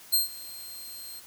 10% pulse tone with ADSR envelope, 4186 Hz, C8, in tune, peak -12 dBFS, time 0.12-1.21 s, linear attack 19 ms, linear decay 140 ms, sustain -21 dB, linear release 26 ms, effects white hiss -50 dBFS RMS until 1.26 s

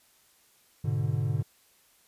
triangle chord, G# diminished, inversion none, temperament equal, 103.83 / 123.47 / 146.83 Hz, G#2 / B2 / D3, 0 / 0 / 0 cents, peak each -28 dBFS, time 0.84-1.43 s, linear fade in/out 10 ms, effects white hiss -63 dBFS RMS until 2.07 s + resampled to 32000 Hz

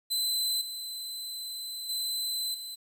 sawtooth tone with level steps, 4039 Hz, B7, 38 cents sharp, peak -24 / -33 / -27 / -35 dBFS, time 0.1-2.76 s, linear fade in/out 20 ms, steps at 0.61 / 1.89 / 2.54 s, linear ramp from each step 5 ms, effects 10-bit

